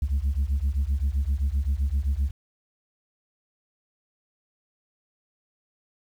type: beating tone pair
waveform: sine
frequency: 65.6 / 73.3 Hz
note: C2 / D2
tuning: +5 / -3 cents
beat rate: 7.7 Hz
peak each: -23 dBFS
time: 0.02-2.31 s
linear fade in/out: 5 ms
effects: tanh soft clip ceiling -19 dBFS + 9-bit